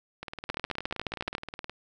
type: two click trains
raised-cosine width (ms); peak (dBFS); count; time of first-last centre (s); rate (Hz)
0.3; -13 / -21; 13 / 29; 0.5-1.351 / 0.23-1.696; 14.1 / 19.1
effects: none